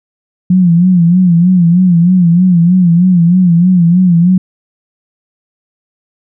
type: tone with vibrato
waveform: sine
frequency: 176.4 Hz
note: F3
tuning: 18 cents sharp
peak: -4 dBFS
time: 0.5-4.38 s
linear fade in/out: 5 ms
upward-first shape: sine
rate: 3.2 Hz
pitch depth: 93 cents each way
effects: none